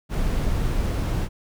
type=noise; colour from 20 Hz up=brown; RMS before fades=-23 dBFS; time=0.09-1.29 s; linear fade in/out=50 ms; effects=none